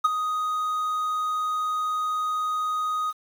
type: tone with ADSR envelope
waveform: triangle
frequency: 1248 Hz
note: D#6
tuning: 5 cents sharp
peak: -12 dBFS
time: 0.04-3.13 s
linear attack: 11 ms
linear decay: 22 ms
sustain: -10 dB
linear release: 37 ms
effects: 8-bit